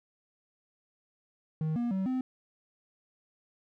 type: tone with pitch steps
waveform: triangle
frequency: 157 / 238.5 / 190.6 / 257.2 Hz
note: D#3 / A#3 / G3 / C4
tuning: +16 / +40 / -48 / -30 cents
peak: -26 dBFS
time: 1.61-2.21 s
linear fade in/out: 2 ms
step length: 150 ms
effects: none